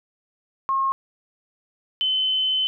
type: tone pair in turn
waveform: sine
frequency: 1078 / 3049 Hz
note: C#6 / G7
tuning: -49 / -49 cents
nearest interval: octave + tritone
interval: 1800 cents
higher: second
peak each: -19 dBFS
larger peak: neither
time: 0.69-0.92 / 2.01-2.67 s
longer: second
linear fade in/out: 0 ms
effects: none